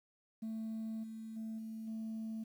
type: tone with level steps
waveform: sine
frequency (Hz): 221.7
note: A3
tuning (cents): +13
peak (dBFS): -36 / -43 / -38 / -41 / -37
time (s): 0.42-2.44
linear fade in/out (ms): 10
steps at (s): 1.03 / 1.36 / 1.58 / 1.87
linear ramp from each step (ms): 10
effects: tanh soft clip ceiling -37 dBFS + 11-bit

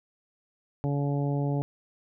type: harmonic tone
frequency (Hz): 142.2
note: C#3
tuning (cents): +45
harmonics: 1 / 2 / 3 / 4 / 5 / 6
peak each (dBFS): -26 / -32 / -36 / -38 / -40 / -42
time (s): 0.84-1.62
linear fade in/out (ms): 0
effects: none

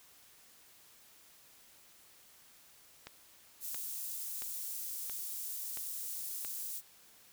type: click train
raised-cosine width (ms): 0.2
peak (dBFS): -27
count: 6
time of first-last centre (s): 3.07-6.448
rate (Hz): 1.48
type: high-pass noise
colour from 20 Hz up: white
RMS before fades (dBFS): -41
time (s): 3.6-6.82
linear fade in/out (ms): 50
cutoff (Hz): 7700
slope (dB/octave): 12
effects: white hiss -61 dBFS RMS until 7.32 s

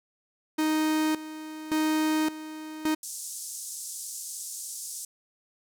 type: tone with tremolo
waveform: 45% pulse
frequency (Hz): 311.1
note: D#4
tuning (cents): 0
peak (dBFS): -23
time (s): 0.58-2.95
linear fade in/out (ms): 10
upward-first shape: square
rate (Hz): 0.88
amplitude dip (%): 80
type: band-pass noise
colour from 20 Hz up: white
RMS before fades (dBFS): -38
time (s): 3.03-5.05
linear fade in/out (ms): 2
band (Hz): 5900 to 10000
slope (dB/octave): 24
effects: none

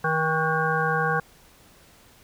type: harmonic tone with a mistuned harmonic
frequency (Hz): 158.9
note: D#3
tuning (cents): +37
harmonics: 1 / 3 / 5 / 7 / 9 / 10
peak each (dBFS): -28 / -28 / -28 / -28 / -28 / -28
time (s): 0.04-1.2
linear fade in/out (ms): 5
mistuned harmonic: 9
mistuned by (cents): +30
effects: pink hiss -54 dBFS RMS until 2.23 s

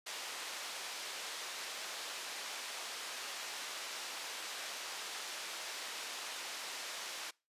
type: band-pass noise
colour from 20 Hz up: white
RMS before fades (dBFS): -44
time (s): 0.06-7.31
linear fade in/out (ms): 10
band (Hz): 490 to 5500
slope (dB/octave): 12
effects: noise-tail reverb RT60 0.3 s tail -25 dB re dry + resampled to 32000 Hz

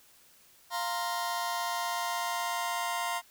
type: chord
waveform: sawtooth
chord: F suspended fourth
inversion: none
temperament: just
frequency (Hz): 698.5 / 931.3 / 1047.7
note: F5 / Bb5 / C6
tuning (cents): 0 / -2 / +2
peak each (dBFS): -31 / -31 / -31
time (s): 0.7-3.22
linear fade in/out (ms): 50
effects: white hiss -60 dBFS RMS until 3.3 s

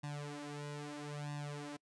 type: tone with flanger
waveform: sawtooth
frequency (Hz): 146.4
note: D3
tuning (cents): -5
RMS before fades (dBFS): -44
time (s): 0.03-1.77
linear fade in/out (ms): 10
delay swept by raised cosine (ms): 1.1 to 4.8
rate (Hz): 0.77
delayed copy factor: +0.9
effects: noise-tail reverb RT60 0.1 s tail -26 dB re dry + resampled to 22050 Hz

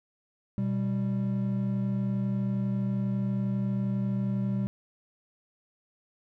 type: tone pair together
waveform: triangle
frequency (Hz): 123.47 / 195.79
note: B2 / G3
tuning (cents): 0 / -2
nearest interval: minor sixth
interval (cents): 798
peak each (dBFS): -28 / -26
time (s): 0.58-4.67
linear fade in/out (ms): 0
effects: none

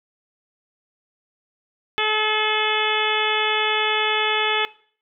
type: harmonic tone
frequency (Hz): 430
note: A4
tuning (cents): -40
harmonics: 1 / 2 / 3 / 4 / 5 / 6 / 7 / 8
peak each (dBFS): -27 / -27 / -27 / -27 / -27 / -27 / -27 / -27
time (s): 1.98-4.65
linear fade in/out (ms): 0
effects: noise-tail reverb RT60 0.5 s tail -19 dB re dry

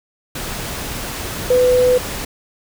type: tone in noise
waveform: sine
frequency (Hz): 500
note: B4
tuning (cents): +21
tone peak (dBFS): -10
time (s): 1.5-1.98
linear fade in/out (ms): 5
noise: pink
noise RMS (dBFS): -26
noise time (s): 0.35-2.25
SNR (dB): +13
effects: none

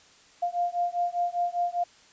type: beating tone pair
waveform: sine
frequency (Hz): 698.5 / 703.5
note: F5 / F5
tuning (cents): 0 / +12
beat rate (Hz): 5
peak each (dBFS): -28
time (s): 0.42-1.84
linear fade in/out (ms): 10
effects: white hiss -56 dBFS RMS until 2.12 s + resampled to 16000 Hz

